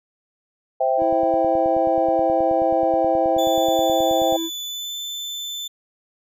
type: chord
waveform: sine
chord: C major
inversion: none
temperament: equal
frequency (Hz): 523.3 / 659.3 / 784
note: C5 / E5 / G5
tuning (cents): 0 / 0 / 0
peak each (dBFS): -21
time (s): 0.8-4.37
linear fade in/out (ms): 10
type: tone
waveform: triangle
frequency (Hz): 329.6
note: E4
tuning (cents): 0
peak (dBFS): -22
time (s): 0.97-4.5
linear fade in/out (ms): 50
type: click train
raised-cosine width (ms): 3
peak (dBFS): -24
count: 32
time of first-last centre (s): 1.02-4.325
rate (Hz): 9.38
type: tone with pitch glide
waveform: 35% pulse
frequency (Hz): 3483 to 3530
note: A7 to A7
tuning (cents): -18 to +5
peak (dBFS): -26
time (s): 3.38-5.68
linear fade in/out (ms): 10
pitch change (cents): +23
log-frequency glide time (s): 4.64-4.96
effects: none